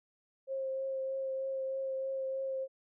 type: tone with vibrato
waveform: sine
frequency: 533 Hz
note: C5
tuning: 32 cents sharp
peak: -33 dBFS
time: 0.47-2.68 s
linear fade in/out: 50 ms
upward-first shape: triangle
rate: 3.2 Hz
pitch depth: 15 cents each way
effects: none